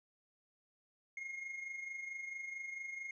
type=tone with amplitude modulation; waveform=triangle; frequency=2144 Hz; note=C7; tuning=42 cents sharp; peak=-38 dBFS; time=1.17-3.11 s; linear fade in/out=2 ms; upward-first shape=sine; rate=24.5 Hz; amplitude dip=55%; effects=resampled to 16000 Hz